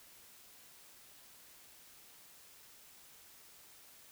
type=silence; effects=white hiss -59 dBFS RMS until 4.11 s